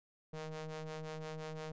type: ring-modulated tone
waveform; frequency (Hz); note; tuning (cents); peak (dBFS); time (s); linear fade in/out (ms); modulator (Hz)
sawtooth; 155.56; D#3; 0; -35; 0.33-1.72; 5; 314
effects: resampled to 16000 Hz